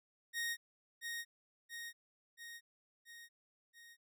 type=tone with echo; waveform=sawtooth; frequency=1864.7 Hz; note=A#6; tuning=in tune; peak=-33 dBFS; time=0.33-0.57 s; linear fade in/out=50 ms; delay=680 ms; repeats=5; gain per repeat=-4 dB; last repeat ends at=3.97 s; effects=none